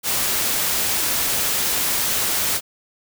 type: noise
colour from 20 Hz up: white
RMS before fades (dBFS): -21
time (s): 0.03-2.61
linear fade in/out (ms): 50
effects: none